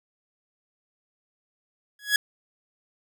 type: tone with exponential growth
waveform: sawtooth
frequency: 1673 Hz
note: G#6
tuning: 12 cents sharp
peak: -11 dBFS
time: 1.99-2.16 s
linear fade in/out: 2 ms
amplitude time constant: 36 ms
effects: none